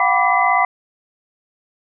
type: tone cluster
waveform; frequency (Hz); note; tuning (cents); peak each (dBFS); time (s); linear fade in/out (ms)
sine; 714 / 770 / 986 / 1164 / 2028; F5 / G5 / B5 / D6 / B6; +38 / -31 / -3 / -16 / +45; -19; 0-0.65; 2
effects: none